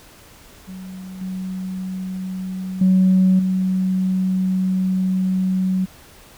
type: tone with level steps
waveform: sine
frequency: 186.9 Hz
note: F#3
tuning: 18 cents sharp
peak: -31 / -24 / -10 / -16 dBFS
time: 0.67-5.86 s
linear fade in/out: 20 ms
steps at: 1.21 / 2.81 / 3.39 s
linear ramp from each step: 5 ms
effects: tanh soft clip ceiling -7 dBFS + pink hiss -46 dBFS RMS until 6.37 s